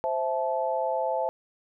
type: chord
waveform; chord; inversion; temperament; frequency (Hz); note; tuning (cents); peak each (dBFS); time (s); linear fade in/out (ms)
sine; A minor; first; equal with one note detuned; 523.3 / 659.3 / 867.9; C5 / E5 / A5; 0 / 0 / -24; -29; 0.04-1.29; 0
effects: none